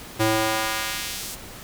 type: tone with high-pass filter sweep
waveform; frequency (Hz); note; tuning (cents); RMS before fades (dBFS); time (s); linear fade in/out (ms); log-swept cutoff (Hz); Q
square; 110; A2; 0; -25; 0.19-1.36; 20; 220 to 6800; 0.7
effects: pink hiss -40 dBFS RMS until 1.63 s